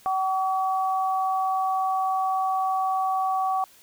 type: tone pair together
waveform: sine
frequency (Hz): 760 / 1136.4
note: F#5 / C#6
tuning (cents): +46 / +43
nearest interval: perfect fifth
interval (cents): 697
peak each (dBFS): -23 / -27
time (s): 0.06-3.64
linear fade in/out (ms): 0
effects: white hiss -54 dBFS RMS until 3.82 s